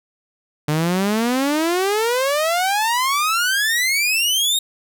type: exponential sweep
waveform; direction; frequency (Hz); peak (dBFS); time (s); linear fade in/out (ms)
sawtooth; up; 146.83 to 3773; -13; 0.68-4.59; 5
effects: none